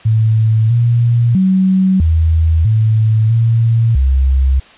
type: tone with pitch steps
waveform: sine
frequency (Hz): 110.6 / 118.4 / 188.7 / 80.8 / 109.9 / 114.6 / 66.4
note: A2 / A#2 / F#3 / E2 / A2 / A#2 / C2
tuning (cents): +9 / +27 / +34 / -34 / -2 / -29 / +26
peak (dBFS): -8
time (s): 0.05-4.6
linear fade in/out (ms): 10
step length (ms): 650
effects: white hiss -41 dBFS RMS until 4.77 s + resampled to 8000 Hz